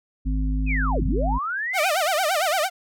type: harmonic tone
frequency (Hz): 51.91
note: G#1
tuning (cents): 0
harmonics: 1 / 3 / 5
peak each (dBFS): -21 / -32 / -29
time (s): 0.25-1.39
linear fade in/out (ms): 20
type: linear two-way sweep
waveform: sine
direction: down then up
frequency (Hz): 2628 to 53.1 to 2628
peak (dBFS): -24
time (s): 0.66-1.92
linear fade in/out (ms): 50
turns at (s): 1.04
type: tone with vibrato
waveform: sawtooth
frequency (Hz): 680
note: F5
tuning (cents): -46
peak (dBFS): -16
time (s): 1.73-2.7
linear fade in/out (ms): 50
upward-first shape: sine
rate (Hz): 8.8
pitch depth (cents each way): 240
effects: none